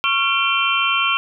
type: tone cluster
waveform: sine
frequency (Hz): 1102 / 1372 / 2364 / 2713 / 3123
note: C#6 / F6 / D7 / E7 / G7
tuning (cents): -11 / -31 / +11 / +49 / -7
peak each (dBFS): -22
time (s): 0.04-1.17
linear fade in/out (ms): 0
effects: none